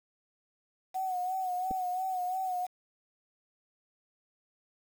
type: tone with vibrato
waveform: sine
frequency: 740 Hz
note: F#5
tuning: in tune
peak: -30 dBFS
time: 0.94-2.67 s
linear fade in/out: 20 ms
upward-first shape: sine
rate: 2.9 Hz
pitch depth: 49 cents each way
type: clicks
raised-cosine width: 2 ms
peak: -27 dBFS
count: 2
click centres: 1.709 / 1.713 s
effects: 8-bit